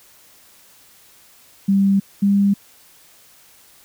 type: tone pair in turn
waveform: sine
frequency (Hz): 196.6 / 200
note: G3 / G3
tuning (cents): +5 / +35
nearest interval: unison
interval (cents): 30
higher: second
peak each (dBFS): -12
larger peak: neither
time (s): 1.68-2 / 2.22-2.54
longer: neither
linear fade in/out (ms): 10
effects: white hiss -50 dBFS RMS until 3.84 s